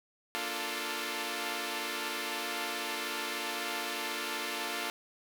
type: chord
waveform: 5% pulse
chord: Bb major seventh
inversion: none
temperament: equal with one note detuned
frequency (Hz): 233.1 / 293.7 / 349.2 / 442.3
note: Bb3 / D4 / F4 / A4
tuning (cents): 0 / 0 / 0 / +9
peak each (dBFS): -31 / -29 / -27 / -27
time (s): 0.35-4.9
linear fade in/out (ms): 0
effects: none